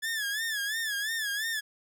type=tone with vibrato; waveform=sawtooth; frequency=1722 Hz; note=A6; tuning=38 cents flat; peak=-26 dBFS; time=0.02-1.61 s; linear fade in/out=20 ms; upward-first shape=sine; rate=2.9 Hz; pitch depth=110 cents each way; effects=none